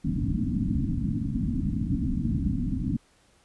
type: low-pass noise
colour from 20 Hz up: white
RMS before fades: -27 dBFS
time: 0.04-2.97 s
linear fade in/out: 10 ms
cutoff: 290 Hz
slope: 96 dB/octave
effects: pink hiss -62 dBFS RMS until 3.44 s + resampled to 24000 Hz